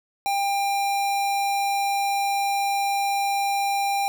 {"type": "tone", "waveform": "square", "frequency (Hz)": 797, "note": "G5", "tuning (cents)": 28, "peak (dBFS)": -22, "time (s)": [0.26, 4.08], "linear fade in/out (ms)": 0, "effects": []}